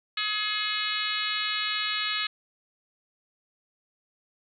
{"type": "harmonic tone with a mistuned harmonic", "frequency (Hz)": 422.6, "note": "G#4", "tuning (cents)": 30, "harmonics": [3, 4, 5, 6, 7, 8, 9, 10], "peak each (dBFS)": [-35, -35, -35, -35, -35, -35, -35, -35], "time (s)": [0.17, 2.27], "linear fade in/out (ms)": 5, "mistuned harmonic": 5, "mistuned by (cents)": 23, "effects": []}